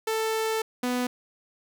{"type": "tone pair in turn", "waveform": "sawtooth", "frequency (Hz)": [442.3, 248.2], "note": ["A4", "B3"], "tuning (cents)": [9, 9], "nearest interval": "minor seventh", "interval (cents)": 1000, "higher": "first", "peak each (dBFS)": -21, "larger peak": "neither", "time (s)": [[0.07, 0.62], [0.83, 1.07]], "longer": "first", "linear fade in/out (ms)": 5, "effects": []}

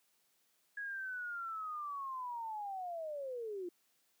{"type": "linear sweep", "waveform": "sine", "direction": "down", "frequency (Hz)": [1667, 340.3], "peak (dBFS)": -39, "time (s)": [0.77, 3.69], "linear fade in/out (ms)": 5, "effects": ["white hiss -75 dBFS RMS until 4.2 s", "high-pass 150 Hz 12 dB/octave"]}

